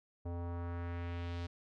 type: tone with low-pass filter sweep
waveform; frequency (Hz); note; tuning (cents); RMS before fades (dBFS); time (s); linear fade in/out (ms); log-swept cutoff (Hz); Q
square; 86.3; F2; -20; -40; 0.25-1.47; 10; 690 to 4500; 1.4
effects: none